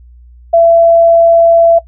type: tone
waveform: sine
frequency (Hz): 671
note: E5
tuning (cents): +31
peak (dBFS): -3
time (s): 0.53-1.79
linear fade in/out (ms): 10
effects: noise-tail reverb RT60 0.1 s tail -18 dB re dry + added 60 Hz sine -35 dBFS peak until 1.87 s